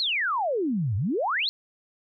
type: exponential two-way sweep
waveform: sine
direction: down then up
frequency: 4400 to 91.8 to 4400 Hz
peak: -23 dBFS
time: 0-1.49 s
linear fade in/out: 0 ms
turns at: 0.96 s
effects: none